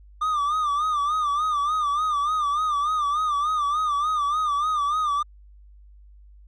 triangle tone with vibrato, 1200 Hz, D6, 37 cents sharp, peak -19 dBFS, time 0.21-5.23 s, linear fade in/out 10 ms, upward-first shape sine, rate 3.4 Hz, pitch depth 90 cents each way, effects added 50 Hz sine -46 dBFS peak until 6.47 s + resampled to 24000 Hz

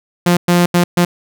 sawtooth tone bursts at uneven times, 175.3 Hz, F3, 7 cents sharp, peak -5 dBFS, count 4, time 0.26-0.37 / 0.48-0.66 / 0.74-0.84 / 0.97-1.05 s, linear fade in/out 5 ms, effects none

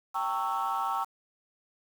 sine chord, G diminished seventh, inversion none, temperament equal with one note detuned, 784 / 910 / 1108.7 / 1318.5 Hz, G5 / Bb5 / Db6 / Fb6, 0 / -42 / 0 / 0 cents, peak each -32 dBFS, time 0.14-1.05 s, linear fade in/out 20 ms, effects tanh soft clip ceiling -22 dBFS + 8-bit

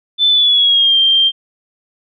sine tone with pitch glide, 3520 to 3172 Hz, A7 to G7, 0 to +20 cents, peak -8 dBFS, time 0.18-1.32 s, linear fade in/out 50 ms, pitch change -180 cents, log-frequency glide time 0.29-0.97 s, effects none

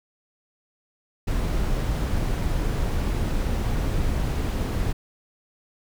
brown noise, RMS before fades -24 dBFS, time 1.27-4.93 s, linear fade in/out 10 ms, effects none

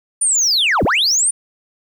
sine linear two-way sweep, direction down then up, 9397 to 31.22 to 9397 Hz, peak -10 dBFS, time 0.21-1.31 s, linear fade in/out 10 ms, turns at 0.84 s, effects tanh soft clip ceiling -11 dBFS + 8-bit

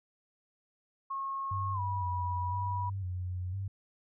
sine tone with pitch glide, 1087 to 974 Hz, C#6 to B5, -34 to -24 cents, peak -33 dBFS, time 1.1-2.9 s, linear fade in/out 10 ms, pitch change -190 cents, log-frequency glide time 1.73-1.8 s
sine tone with vibrato, 94 Hz, F#2, 28 cents sharp, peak -33 dBFS, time 1.51-3.68 s, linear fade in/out 5 ms, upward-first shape square, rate 0.99 Hz, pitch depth 62 cents each way
effects none

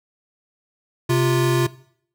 square tone pair together, 131.22 / 348.5 Hz, C3 / F4, +5 / -4 cents, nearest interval octave + perfect fourth, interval 1691 cents, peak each -19 / -20 dBFS, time 1.09-1.67 s, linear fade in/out 10 ms, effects noise-tail reverb RT60 0.6 s tail -19 dB re dry

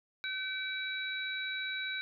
sine tone cluster, 1528 / 2305 / 3900 Hz, G6 / D7 / B7, -45 / -33 / -23 cents, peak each -38 / -39 / -39 dBFS, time 0.24-2.01 s, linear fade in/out 0 ms, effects none

